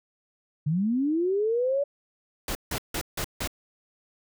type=linear sweep; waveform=sine; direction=up; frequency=140.7 to 576 Hz; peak=-22 dBFS; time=0.66-1.84 s; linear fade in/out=10 ms
type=noise bursts; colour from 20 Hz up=pink; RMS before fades=-30 dBFS; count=5; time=2.48-3.475 s; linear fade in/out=2 ms; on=71 ms; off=160 ms
effects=none